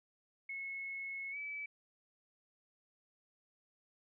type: tone with pitch glide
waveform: sine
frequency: 2186 to 2300 Hz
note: C#7 to D7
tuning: -25 to -37 cents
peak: -40 dBFS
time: 0.49-1.66 s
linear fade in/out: 5 ms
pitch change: +88 cents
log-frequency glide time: 1.31-1.37 s
effects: none